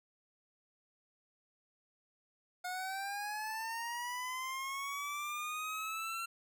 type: linear sweep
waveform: 25% pulse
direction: up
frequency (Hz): 719 to 1364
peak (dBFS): -34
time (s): 2.64-6.26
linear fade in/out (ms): 10
effects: none